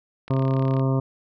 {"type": "click train", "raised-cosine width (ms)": 0.3, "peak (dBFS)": -24, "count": 19, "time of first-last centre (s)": [0.28, 0.796], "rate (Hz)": 34.9}
{"type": "harmonic tone", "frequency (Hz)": 133.3, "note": "C3", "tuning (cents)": 33, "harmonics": [1, 2, 3, 4, 5, 7, 8, 9], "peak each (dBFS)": [-20, -26, -30, -32, -34, -37, -38, -39], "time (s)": [0.3, 1], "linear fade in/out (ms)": 5}
{"effects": []}